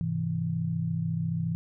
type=chord; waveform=sine; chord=Ab augmented; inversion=none; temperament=equal with one note detuned; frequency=103.83 / 130.44 / 164.81 Hz; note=Ab2 / C3 / E3; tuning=0 / -5 / 0 cents; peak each=-34 / -34 / -28 dBFS; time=0.01-1.55 s; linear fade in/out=0 ms; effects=none